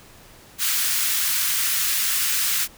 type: high-pass noise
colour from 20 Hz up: white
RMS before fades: -22 dBFS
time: 0.58-2.68 s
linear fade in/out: 50 ms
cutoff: 1300 Hz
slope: 24 dB/octave
effects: pink hiss -48 dBFS RMS until 2.77 s